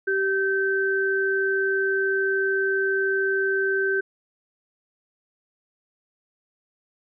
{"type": "tone pair together", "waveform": "sine", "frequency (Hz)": [388.5, 1547.3], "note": ["G4", "G6"], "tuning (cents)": [-16, -23], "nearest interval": "2 octaves", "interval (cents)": 2393, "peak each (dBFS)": -23, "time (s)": [0.07, 4.01], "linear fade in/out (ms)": 10, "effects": []}